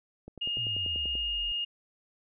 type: click train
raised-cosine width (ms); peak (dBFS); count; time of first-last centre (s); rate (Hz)
2; -30; 10; 0.28-1.154; 10.3
type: tone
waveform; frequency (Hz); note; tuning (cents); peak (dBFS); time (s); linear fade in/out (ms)
sine; 2843; F7; +30; -29; 0.41-1.65; 10
type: exponential sweep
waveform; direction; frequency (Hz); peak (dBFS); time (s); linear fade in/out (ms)
sine; down; 124.2 to 38.89; -39; 0.58-1.52; 0
effects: none